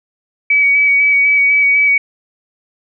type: tone with vibrato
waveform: sine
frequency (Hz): 2270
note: C#7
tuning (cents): +41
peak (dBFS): -8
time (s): 0.5-1.98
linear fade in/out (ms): 5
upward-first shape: square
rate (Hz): 4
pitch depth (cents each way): 14
effects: none